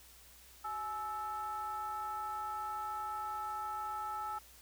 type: ring-modulated tone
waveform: triangle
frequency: 233.1 Hz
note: A#3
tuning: in tune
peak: -32 dBFS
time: 0.64-4.39 s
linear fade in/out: 10 ms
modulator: 1080 Hz
effects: added 60 Hz sine -63 dBFS peak until 4.61 s + white hiss -59 dBFS RMS until 4.61 s